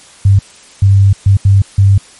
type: tone bursts at uneven times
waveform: sine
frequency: 98.5 Hz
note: G2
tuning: 9 cents sharp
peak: -3 dBFS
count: 5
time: 0.25-0.39 / 0.82-1.13 / 1.26-1.37 / 1.45-1.62 / 1.78-1.98 s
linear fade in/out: 5 ms
effects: white hiss -39 dBFS RMS until 2.19 s + MP3 48 kbps